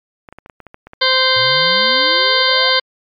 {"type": "clicks", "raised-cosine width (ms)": 0.5, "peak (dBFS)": -21, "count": 11, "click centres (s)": [0.288, 0.326, 0.386, 0.461, 0.498, 0.603, 0.667, 0.744, 0.87, 0.934, 1.136]}
{"type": "harmonic tone", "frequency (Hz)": 520, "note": "C5", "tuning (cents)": -11, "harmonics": [1, 2, 3, 4, 6, 7, 8, 9], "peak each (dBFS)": [-19, -19, -19, -19, -19, -19, -19, -19], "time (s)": [1.01, 2.8], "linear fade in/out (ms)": 10}
{"type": "exponential sweep", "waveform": "sine", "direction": "up", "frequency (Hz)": [110, 740], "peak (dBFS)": -28, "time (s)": [1.36, 2.7], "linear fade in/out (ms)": 5}
{"effects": ["MP3 96 kbps"]}